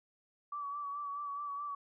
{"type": "tone with vibrato", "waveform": "sine", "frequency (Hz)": 1148, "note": "D6", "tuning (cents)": -40, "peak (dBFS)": -37, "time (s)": [0.52, 1.75], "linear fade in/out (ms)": 5, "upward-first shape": "sine", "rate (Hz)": 4.7, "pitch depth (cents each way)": 37, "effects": []}